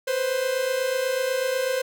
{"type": "tone pair together", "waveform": "45% pulse", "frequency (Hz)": [497.5, 525.6], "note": ["B4", "C5"], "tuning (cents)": [13, 8], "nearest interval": "minor second", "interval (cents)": 95, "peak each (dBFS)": [-28, -24], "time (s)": [0.07, 1.82], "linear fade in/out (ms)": 10, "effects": []}